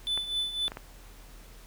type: tone with tremolo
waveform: triangle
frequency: 3500 Hz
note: A7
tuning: 10 cents flat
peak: -24 dBFS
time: 0.07-0.68 s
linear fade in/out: 0 ms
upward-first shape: triangle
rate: 3.9 Hz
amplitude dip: 75%
type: clicks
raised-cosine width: 0.5 ms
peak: -23 dBFS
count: 4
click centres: 0.176 / 0.681 / 0.719 / 0.771 s
effects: added 40 Hz sine -48 dBFS peak until 1.66 s + pink hiss -54 dBFS RMS until 1.66 s